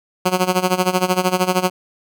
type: tone with tremolo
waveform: 10% pulse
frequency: 183.3 Hz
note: F#3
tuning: 16 cents flat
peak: -4 dBFS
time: 0.25-1.7 s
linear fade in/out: 10 ms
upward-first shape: sine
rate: 13 Hz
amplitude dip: 85%
effects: none